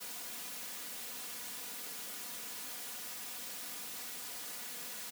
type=noise with comb filter; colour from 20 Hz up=white; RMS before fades=-44 dBFS; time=0-5.11 s; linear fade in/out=20 ms; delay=4.1 ms; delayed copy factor=+0.6; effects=high-pass 100 Hz 12 dB/octave